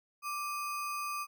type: tone with sample-and-hold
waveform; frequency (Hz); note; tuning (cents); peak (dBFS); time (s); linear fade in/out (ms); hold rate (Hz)
sine; 1174.7; D6; 0; -34; 0.22-1.27; 50; 3675
effects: none